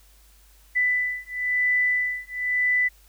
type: beating tone pair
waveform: sine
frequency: 1990 / 1990.99 Hz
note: B6 / B6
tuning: +13 / +13 cents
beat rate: 0.99 Hz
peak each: -24 dBFS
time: 0.75-2.89 s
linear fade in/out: 20 ms
effects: added 50 Hz sine -53 dBFS peak until 3.08 s + white hiss -58 dBFS RMS until 3.08 s